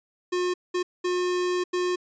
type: tone bursts at uneven times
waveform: square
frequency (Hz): 359.6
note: F#4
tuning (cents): -49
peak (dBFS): -24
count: 4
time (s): 0.32-0.54 / 0.74-0.83 / 1.04-1.64 / 1.73-1.96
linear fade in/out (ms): 10
effects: resampled to 16000 Hz